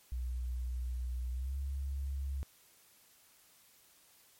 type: tone with pitch glide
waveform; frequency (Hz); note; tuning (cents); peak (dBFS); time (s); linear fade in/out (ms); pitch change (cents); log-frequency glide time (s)
sine; 61.74 to 68.5; B1 to C#2; 0 to -20; -34; 0.12-2.43; 0; +180; 1.31-1.57
effects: white hiss -64 dBFS RMS until 4.39 s + MP3 64 kbps